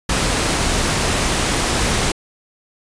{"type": "noise", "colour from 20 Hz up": "pink", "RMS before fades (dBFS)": -18, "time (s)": [0.09, 2.12], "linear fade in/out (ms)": 5, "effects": ["resampled to 22050 Hz"]}